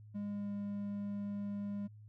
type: tone with pitch glide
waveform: triangle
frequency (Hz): 204.5 to 202.9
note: G#3 to G#3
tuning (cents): -26 to -40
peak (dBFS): -35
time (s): 0.14-1.88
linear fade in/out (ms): 20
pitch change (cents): -14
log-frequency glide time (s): 0.28-0.49
effects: added 106 Hz sine -52 dBFS peak until 2.08 s